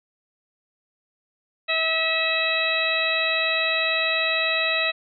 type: harmonic tone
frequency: 647 Hz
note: E5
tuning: 32 cents flat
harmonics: 1 / 2 / 3 / 4 / 5 / 6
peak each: -28 / -31 / -27 / -24 / -36 / -26 dBFS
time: 1.68-4.92 s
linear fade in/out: 20 ms
effects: none